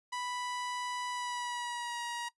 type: tone with pitch glide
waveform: sawtooth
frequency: 987.8 to 950.9 Hz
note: B5 to A#5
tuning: 0 to +34 cents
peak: -32 dBFS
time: 0.12-2.29 s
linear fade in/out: 10 ms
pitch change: -66 cents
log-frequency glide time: 1.1-2.01 s
effects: noise-tail reverb RT60 0.1 s tail -19 dB re dry + resampled to 24000 Hz